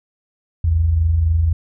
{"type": "tone pair together", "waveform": "sine", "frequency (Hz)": [58.66, 82.41], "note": ["A#1", "E2"], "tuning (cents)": [12, 0], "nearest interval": "tritone", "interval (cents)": 588, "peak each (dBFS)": [-23, -13], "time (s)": [0.64, 1.53], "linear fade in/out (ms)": 5, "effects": []}